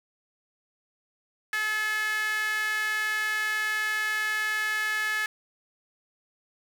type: tone with high-pass filter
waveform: sawtooth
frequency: 429.3 Hz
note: A4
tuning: 43 cents flat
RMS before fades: -28 dBFS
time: 1.53-5.26 s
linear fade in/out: 2 ms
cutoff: 1700 Hz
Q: 5.1
effects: none